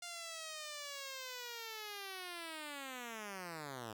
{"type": "linear sweep", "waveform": "5% pulse", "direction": "down", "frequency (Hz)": [703, 103.83], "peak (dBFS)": -33, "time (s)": [0.02, 3.93], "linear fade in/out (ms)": 5, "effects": []}